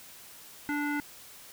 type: tone with low-pass filter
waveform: square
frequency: 292 Hz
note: D4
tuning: 10 cents flat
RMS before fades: -31 dBFS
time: 0.69-1 s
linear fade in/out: 0 ms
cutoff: 1800 Hz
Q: 7.2
effects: white hiss -50 dBFS RMS until 1.52 s